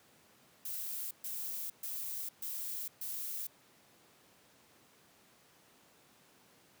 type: noise bursts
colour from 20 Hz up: violet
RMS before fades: -40 dBFS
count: 5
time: 0.65-3.47 s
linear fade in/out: 5 ms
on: 460 ms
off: 130 ms
effects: pink hiss -64 dBFS RMS until 6.8 s + high-pass 150 Hz 12 dB/octave